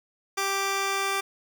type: tone pair together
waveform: 10% pulse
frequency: 392 / 1175.9 Hz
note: G4 / D6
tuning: 0 / +2 cents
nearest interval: octave + perfect fifth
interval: 1902 cents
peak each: -19 / -23 dBFS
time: 0.37-1.21 s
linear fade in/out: 10 ms
effects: none